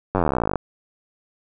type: slowing click train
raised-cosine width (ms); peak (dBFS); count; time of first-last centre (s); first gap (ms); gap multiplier
1; -6; 28; 0.15-0.557; 10; 1.03
effects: none